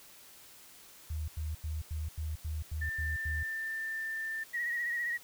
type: tone bursts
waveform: sine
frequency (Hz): 77.78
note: D#2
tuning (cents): 0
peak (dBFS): -33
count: 9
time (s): 1.1-3.432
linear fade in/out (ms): 5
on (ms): 180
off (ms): 89
type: tone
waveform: sine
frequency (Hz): 1786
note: A6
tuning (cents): +25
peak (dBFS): -34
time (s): 2.81-4.44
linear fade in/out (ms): 10
type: tone with vibrato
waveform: sine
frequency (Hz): 1900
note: A#6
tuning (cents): +33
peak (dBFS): -31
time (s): 4.53-5.18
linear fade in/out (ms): 20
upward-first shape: triangle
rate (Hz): 15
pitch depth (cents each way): 50
effects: white hiss -55 dBFS RMS until 5.23 s

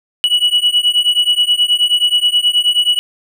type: beating tone pair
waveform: triangle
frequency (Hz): 2932 / 2941.4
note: F#7 / F#7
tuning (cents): -16 / -11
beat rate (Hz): 9.4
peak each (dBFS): -12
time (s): 0.24-2.99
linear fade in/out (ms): 0
effects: none

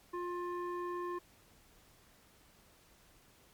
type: tone with low-pass filter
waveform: square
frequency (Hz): 352.9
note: F4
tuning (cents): +18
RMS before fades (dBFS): -39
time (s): 0.13-1.19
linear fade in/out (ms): 10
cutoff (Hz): 1300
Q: 3.4
effects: pink hiss -64 dBFS RMS until 3.53 s + MP3 96 kbps

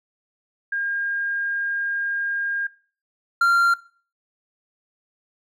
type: tone pair in turn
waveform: sine / triangle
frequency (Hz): 1614 / 1384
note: G#6 / F6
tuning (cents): -50 / -16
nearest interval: minor third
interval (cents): 266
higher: first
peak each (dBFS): -22 / -12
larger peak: second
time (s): 0.72-2.67 / 3.41-3.74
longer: first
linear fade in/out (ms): 5
effects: noise-tail reverb RT60 0.4 s tail -19 dB re dry

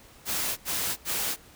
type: noise bursts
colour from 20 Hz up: white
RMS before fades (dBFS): -29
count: 3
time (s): 0.25-1.366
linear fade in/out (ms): 50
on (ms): 320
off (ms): 78
effects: pink hiss -53 dBFS RMS until 1.55 s

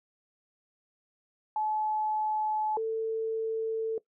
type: tone pair in turn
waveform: sine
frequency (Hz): 859 / 445.7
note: A5 / A4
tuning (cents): -42 / +22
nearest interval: major seventh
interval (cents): 1136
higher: first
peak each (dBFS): -27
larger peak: neither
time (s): 1.56-2.77 / 2.77-3.98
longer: neither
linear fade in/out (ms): 2
effects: noise-tail reverb RT60 0.1 s tail -19 dB re dry

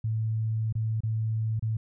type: tone with dropouts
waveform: sine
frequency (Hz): 110.6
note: A2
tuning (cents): +9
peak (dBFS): -25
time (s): 0.04-1.77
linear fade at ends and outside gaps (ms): 5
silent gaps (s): 0.726-0.752 / 1.006-1.034 / 1.595-1.624
effects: none

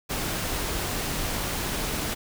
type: noise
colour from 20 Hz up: pink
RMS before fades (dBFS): -29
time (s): 0.09-2.15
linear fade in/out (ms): 20
effects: none

